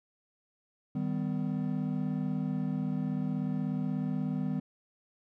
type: chord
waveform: triangle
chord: Eb augmented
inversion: none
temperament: equal with one note detuned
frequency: 155.56 / 196 / 252.3 Hz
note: Eb3 / G3 / B3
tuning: 0 / 0 / +37 cents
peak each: -32 dBFS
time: 0.95-4.6 s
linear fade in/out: 5 ms
effects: none